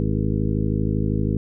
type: harmonic tone with a mistuned harmonic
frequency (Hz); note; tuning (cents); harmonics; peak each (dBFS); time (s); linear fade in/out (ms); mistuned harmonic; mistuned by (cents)
52.7; G#1; +26; 1 / 2 / 3 / 4 / 5 / 6 / 8 / 9; -26 / -24 / -26 / -26 / -30 / -30 / -32 / -36; 0-1.37; 0; 8; -79
effects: none